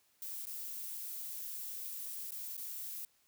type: noise with dropouts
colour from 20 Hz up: violet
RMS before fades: -43 dBFS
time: 0.22-3.05 s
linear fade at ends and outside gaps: 1 ms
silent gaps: 0.455-0.469 / 2.308-2.319 / 2.568-2.577 s
effects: white hiss -72 dBFS RMS until 3.27 s